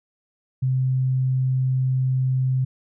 sine tone, 130 Hz, C3, 11 cents flat, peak -18 dBFS, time 0.62-2.65 s, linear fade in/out 10 ms, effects none

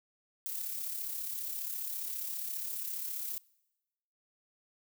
violet noise with amplitude modulation, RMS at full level -36 dBFS, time 0.46-3.38 s, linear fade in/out 0 ms, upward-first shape sine, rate 34.8 Hz, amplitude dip 45%, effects noise-tail reverb RT60 1.0 s tail -24 dB re dry

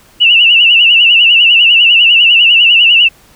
sine tone with vibrato, 2794 Hz, F7, in tune, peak -3 dBFS, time 0.2-3.09 s, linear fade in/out 20 ms, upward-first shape sine, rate 10 Hz, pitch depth 98 cents each way, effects pink hiss -44 dBFS RMS until 3.35 s

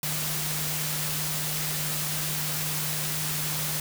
sine tone in noise, 152.7 Hz, D#3, 32 cents flat, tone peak -34 dBFS, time 0.03-3.8 s, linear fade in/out 2 ms, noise white, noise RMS -30 dBFS, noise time 0.03-3.8 s, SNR -7 dB, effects none

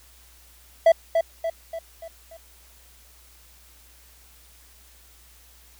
triangle tone with echo, 660 Hz, E5, 2 cents sharp, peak -9 dBFS, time 0.86-0.92 s, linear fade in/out 5 ms, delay 290 ms, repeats 5, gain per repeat -6 dB, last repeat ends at 2.37 s, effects added 60 Hz sine -54 dBFS peak until 5.79 s + white hiss -54 dBFS RMS until 5.79 s

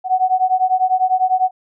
sine beating tone pair, 740 / 750 Hz, F#5 / F#5, 0 / +23 cents, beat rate 10 Hz, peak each -16 dBFS, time 0.04-1.51 s, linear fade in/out 50 ms, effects none

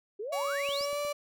sine exponential sweep, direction up, 384.1 to 5850 Hz, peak -34 dBFS, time 0.19-0.86 s, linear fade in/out 10 ms
35% pulse tone with pitch glide, 563 to 582.2 Hz, C#5 to D5, +27 to -15 cents, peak -29 dBFS, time 0.32-1.13 s, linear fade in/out 10 ms, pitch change +58 cents, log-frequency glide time 0.78-0.99 s
click train, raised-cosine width 2 ms, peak -38 dBFS, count 4, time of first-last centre 0.69-1.05 s, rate 8.34 Hz
effects none

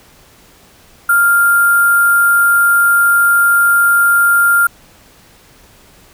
sine tone with sample-and-hold, 1396.9 Hz, F6, in tune, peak -7 dBFS, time 1.09-4.67 s, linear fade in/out 5 ms, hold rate 11025 Hz, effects pink hiss -45 dBFS RMS until 6.13 s

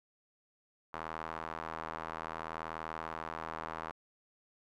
square tone with band-pass filter, 40.29 Hz, E1, 39 cents flat, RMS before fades -42 dBFS, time 0.93-3.92 s, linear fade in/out 10 ms, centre 1100 Hz, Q 1.9, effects none

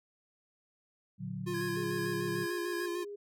sine chord, Bb augmented, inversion none, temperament equal with one note detuned, 116.2 / 146.83 / 185 Hz, Bb2 / D3 / F#3, -5 / 0 / 0 cents, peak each -42 / -41 / -39 dBFS, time 1.18-2.47 s, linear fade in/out 50 ms
square tone with vibrato, 349.2 Hz, F4, in tune, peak -35 dBFS, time 1.46-3.05 s, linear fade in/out 20 ms, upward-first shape square, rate 6.7 Hz, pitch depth 24 cents each way
square tone with tremolo, 1661.2 Hz, G#6, in tune, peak -39 dBFS, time 1.54-2.86 s, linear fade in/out 5 ms, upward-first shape triangle, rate 2.5 Hz, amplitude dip 50%
sine tone with pitch glide, 414.1 to 408.2 Hz, G#4 to G#4, -5 to -30 cents, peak -40 dBFS, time 1.76-3.16 s, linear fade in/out 10 ms, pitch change -25 cents, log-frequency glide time 1.87-2.81 s
effects none

